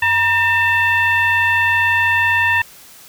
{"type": "tone with frequency modulation", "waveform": "sine", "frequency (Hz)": 1808, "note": "A6", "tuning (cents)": 47, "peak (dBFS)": -12, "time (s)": [0.02, 2.62], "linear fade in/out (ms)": 5, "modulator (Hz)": 858, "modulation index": 0.96, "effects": ["white hiss -42 dBFS RMS until 3.08 s"]}